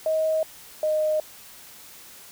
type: tone pair in turn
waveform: sine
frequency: 632 / 617.6 Hz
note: D#5 / D#5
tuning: +27 / -13 cents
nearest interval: unison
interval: 40 cents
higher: first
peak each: -20 dBFS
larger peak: neither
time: 0.06-0.43 / 0.83-1.2 s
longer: neither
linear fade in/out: 2 ms
effects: white hiss -46 dBFS RMS until 2.31 s